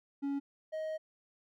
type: tone pair in turn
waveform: triangle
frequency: 279.9 / 628.4 Hz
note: C#4 / D#5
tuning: +17 / +17 cents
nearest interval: octave + major second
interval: 1400 cents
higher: second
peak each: -30 / -33 dBFS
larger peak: first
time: 0.22-0.4 / 0.72-0.98 s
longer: second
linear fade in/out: 20 ms
effects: none